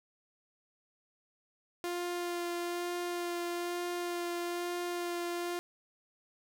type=tone with vibrato; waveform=sawtooth; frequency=349.2 Hz; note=F4; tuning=in tune; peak=-30 dBFS; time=1.84-5.59 s; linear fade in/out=0 ms; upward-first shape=sine; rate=1.1 Hz; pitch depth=12 cents each way; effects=none